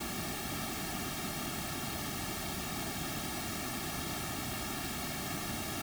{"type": "noise with comb filter", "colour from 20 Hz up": "pink", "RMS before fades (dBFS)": -38, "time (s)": [0, 5.82], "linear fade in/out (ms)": 10, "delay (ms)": 2, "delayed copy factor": -0.95, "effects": []}